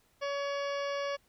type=harmonic tone; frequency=564 Hz; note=C#5; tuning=30 cents sharp; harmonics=1 / 2 / 3 / 4 / 5 / 6 / 8 / 9 / 10; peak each=-33 / -39 / -43 / -45 / -47 / -49 / -51 / -52 / -53 dBFS; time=0.21-1.17 s; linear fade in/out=20 ms; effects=pink hiss -69 dBFS RMS until 1.28 s